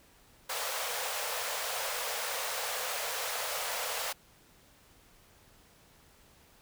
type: high-pass noise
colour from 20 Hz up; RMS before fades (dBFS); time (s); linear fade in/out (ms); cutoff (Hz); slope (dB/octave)
pink; -35; 0.49-4.13; 10; 460; 96
effects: pink hiss -61 dBFS RMS until 6.61 s